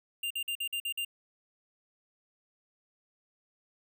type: tone bursts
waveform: square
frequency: 2794 Hz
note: F7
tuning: in tune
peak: -32 dBFS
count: 7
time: 0.23-1.049 s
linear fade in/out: 5 ms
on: 75 ms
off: 49 ms
effects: none